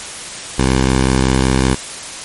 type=tone; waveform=10% pulse; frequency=65.3 Hz; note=C2; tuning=3 cents flat; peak=-3 dBFS; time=0.58-1.75 s; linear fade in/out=10 ms; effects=white hiss -28 dBFS RMS until 2.24 s + MP3 48 kbps